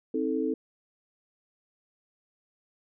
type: chord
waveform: sine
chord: A diminished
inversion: first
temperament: just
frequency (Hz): 264 / 316.8 / 440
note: C4 / Eb4 / A4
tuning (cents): +16 / +31 / 0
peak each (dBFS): -30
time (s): 0.14-0.54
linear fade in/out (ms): 5
effects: none